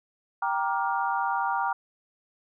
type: chord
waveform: sine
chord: G minor seventh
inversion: none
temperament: just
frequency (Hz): 784 / 940.8 / 1176 / 1411.2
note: G5 / Bb5 / D6 / F6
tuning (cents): 0 / +16 / +2 / +18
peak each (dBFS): -29 / -28 / -32 / -32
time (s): 0.42-1.73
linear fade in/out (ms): 5
effects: none